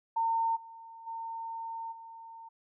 sine tone with level steps, 910 Hz, A#5, 42 cents flat, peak -26 / -46 / -36 / -45 dBFS, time 0.16-2.49 s, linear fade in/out 10 ms, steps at 0.55 / 1.06 / 1.91 s, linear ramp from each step 20 ms, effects none

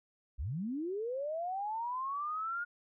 sine linear sweep, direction up, 49.12 to 1438 Hz, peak -34 dBFS, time 0.38-2.65 s, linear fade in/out 20 ms, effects none

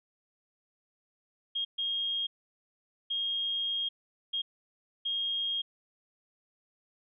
sine tone bursts at uneven times, 3246 Hz, G#7, 40 cents flat, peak -29 dBFS, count 5, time 1.55-1.65 / 1.78-2.27 / 3.1-3.89 / 4.33-4.42 / 5.05-5.62 s, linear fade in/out 10 ms, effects none

